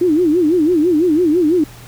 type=tone with vibrato; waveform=sine; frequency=329.6 Hz; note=E4; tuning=in tune; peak=-10 dBFS; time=0.01-1.64 s; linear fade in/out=5 ms; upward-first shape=sine; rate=6 Hz; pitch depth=190 cents each way; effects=added 119 Hz sine -38 dBFS peak until 1.87 s + pink hiss -40 dBFS RMS until 1.87 s